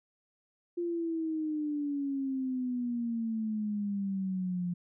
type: exponential sweep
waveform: sine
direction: down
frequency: 349.2 to 174.61 Hz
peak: -30 dBFS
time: 0.77-4.74 s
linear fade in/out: 10 ms
effects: none